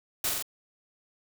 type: noise with echo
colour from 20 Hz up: white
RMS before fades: -28 dBFS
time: 0.24-0.29 s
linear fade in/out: 2 ms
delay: 45 ms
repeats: 3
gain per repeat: -2 dB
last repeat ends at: 0.425 s
effects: none